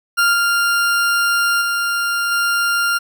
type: tone with level steps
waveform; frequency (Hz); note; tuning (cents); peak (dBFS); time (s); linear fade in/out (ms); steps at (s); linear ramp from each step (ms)
40% pulse; 1396.9; F6; 0; -11 / -13 / -16 / -14; 0.17-2.99; 20; 0.33 / 1.61 / 2.31; 10
effects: none